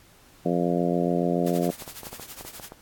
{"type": "harmonic tone", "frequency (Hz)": 87.1, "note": "F2", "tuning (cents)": -4, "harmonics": [2, 3, 4, 5, 6, 7, 8], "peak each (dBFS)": [-26, -28, -29, -30, -31, -31, -32], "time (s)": [0.45, 1.71], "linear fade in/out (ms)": 10}
{"type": "noise with tremolo", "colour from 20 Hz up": "white", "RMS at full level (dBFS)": -38, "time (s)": [1.46, 2.69], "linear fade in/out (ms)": 5, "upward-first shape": "triangle", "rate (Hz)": 12, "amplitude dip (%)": 85}
{"type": "clicks", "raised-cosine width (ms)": 1, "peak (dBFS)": -25, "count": 11, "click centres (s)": [1.693, 1.822, 1.878, 2.033, 2.069, 2.13, 2.197, 2.41, 2.45, 2.598, 2.721]}
{"effects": ["pink hiss -55 dBFS RMS until 2.81 s", "AAC 64 kbps"]}